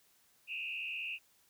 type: tone with frequency modulation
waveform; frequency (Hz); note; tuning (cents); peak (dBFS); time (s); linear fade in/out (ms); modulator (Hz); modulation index
sine; 2643; E7; +4; -37; 0.47-1.19; 50; 75; 2.4
effects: white hiss -69 dBFS RMS until 1.49 s